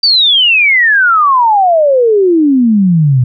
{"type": "exponential sweep", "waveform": "sine", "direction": "down", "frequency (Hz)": [4699, 120.7], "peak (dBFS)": -5, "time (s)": [0.03, 3.24], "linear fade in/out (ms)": 5, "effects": []}